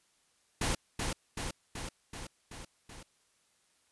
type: noise with echo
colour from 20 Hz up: pink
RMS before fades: -31 dBFS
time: 0.61-0.75 s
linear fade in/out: 5 ms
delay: 380 ms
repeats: 6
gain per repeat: -3 dB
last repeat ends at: 3.03 s
effects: white hiss -71 dBFS RMS until 3.91 s + resampled to 24000 Hz